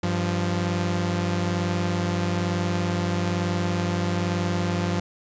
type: tone pair together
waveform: sawtooth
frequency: 97.8 / 174.5 Hz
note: G2 / F3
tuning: -4 / -1 cents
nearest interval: minor seventh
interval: 1003 cents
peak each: -22 / -21 dBFS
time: 0.03-5 s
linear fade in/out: 5 ms
effects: resampled to 16000 Hz